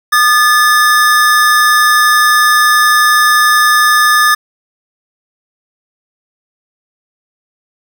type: tone pair together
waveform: square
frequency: 1219.8 / 1730 Hz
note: D#6 / A6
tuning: -35 / -30 cents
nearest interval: tritone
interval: 605 cents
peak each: -10 dBFS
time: 0.12-4.35 s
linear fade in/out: 10 ms
effects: none